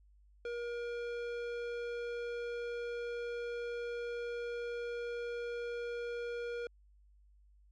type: tone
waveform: square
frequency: 475.5 Hz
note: A#4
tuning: 34 cents sharp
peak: -38 dBFS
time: 0.45-6.67 s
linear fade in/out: 2 ms
effects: added 50 Hz sine -61 dBFS peak until 7.71 s + low-pass 3000 Hz 12 dB/octave